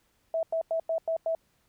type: tone bursts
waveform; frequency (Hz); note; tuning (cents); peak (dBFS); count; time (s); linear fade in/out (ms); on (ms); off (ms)
sine; 653; E5; -17; -25; 6; 0.34-1.35; 2; 90; 94
effects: pink hiss -70 dBFS RMS until 1.68 s